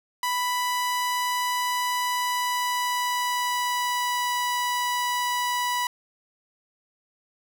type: tone with pitch glide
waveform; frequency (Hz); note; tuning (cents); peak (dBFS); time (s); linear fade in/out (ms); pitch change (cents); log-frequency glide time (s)
sawtooth; 989 to 982.2; B5 to B5; +2 to -10; -20; 0.23-5.87; 2; -12; 1.95-4.33
effects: none